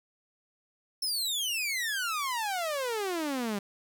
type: exponential sweep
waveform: sawtooth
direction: down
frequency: 5370 to 195.1 Hz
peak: -26 dBFS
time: 1.02-3.59 s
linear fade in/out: 5 ms
effects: none